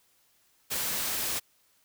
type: noise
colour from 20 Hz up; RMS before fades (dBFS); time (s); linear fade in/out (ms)
white; -31; 0.7-1.4; 20
effects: white hiss -67 dBFS RMS until 1.84 s

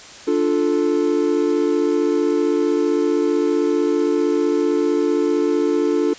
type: chord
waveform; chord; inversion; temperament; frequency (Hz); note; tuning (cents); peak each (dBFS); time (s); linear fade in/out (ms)
triangle; D minor; none; equal; 293.7 / 349.2 / 440; D4 / F4 / A4; 0 / 0 / 0; -18; 0.27-6.14; 10
effects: white hiss -39 dBFS RMS until 6.18 s + resampled to 16000 Hz

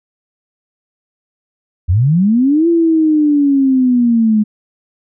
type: linear two-way sweep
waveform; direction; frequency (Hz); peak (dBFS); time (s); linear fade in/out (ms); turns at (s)
sine; up then down; 77.78 to 340.9 to 209.5; -8; 1.88-4.44; 20; 2.68
effects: none

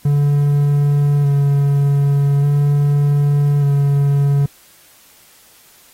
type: tone with vibrato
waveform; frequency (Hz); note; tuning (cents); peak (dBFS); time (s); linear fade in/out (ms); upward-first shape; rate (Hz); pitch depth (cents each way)
triangle; 142.7; D3; -49; -9; 0.05-4.46; 5; square; 0.42; 16
effects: white hiss -48 dBFS RMS until 5.93 s + AAC 48 kbps

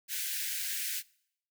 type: high-pass noise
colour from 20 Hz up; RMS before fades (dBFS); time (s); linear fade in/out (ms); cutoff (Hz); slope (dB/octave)
white; -35; 0.08-1.03; 50; 1500; 96
effects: noise-tail reverb RT60 0.7 s tail -24 dB re dry

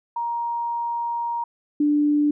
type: tone pair in turn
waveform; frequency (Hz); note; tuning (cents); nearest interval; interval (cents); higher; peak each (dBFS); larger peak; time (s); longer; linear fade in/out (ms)
sine; 940 / 294.7; A#5 / D4; +14 / +6; octave + minor sixth; 2008; first; -23 / -16; second; 0.16-1.44 / 1.8-2.31; first; 5
effects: none

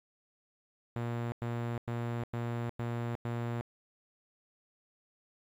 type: tone bursts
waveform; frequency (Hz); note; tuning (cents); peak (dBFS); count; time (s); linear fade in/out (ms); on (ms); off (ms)
sawtooth; 118.3; A#2; +26; -29; 6; 0.96-3.61; 0; 360; 98
effects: low-pass 2000 Hz 12 dB/octave + 10-bit

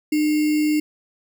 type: tone with sample-and-hold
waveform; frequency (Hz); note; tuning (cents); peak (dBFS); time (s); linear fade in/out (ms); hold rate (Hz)
sine; 302.9; D#4; -46; -16; 0.12-0.8; 5; 2450
effects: none

